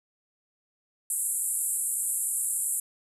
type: band-pass noise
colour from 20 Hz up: pink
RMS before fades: -29 dBFS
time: 1.1-2.8 s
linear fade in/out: 2 ms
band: 7700 to 12000 Hz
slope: 96 dB/octave
effects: none